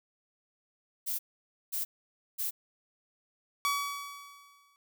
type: noise bursts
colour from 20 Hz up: violet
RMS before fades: -33 dBFS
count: 3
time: 1.06-2.51 s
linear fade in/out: 20 ms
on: 130 ms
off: 530 ms
type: tone with exponential decay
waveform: sawtooth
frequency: 1137 Hz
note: C#6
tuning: 44 cents sharp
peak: -22 dBFS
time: 3.65-4.76 s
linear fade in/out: 0 ms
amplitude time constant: 240 ms
effects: none